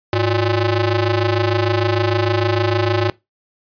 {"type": "ring-modulated tone", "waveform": "sawtooth", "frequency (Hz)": 233.4, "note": "A#3", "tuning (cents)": 2, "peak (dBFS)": -8, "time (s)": [0.13, 3.1], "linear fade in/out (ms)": 2, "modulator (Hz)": 130, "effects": ["noise-tail reverb RT60 0.2 s tail -21 dB re dry", "resampled to 11025 Hz"]}